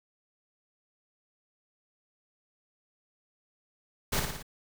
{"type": "noise with echo", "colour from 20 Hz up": "pink", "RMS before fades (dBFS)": -28, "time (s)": [4.12, 4.2], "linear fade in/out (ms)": 10, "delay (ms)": 57, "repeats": 4, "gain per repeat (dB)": -4, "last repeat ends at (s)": 4.428, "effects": []}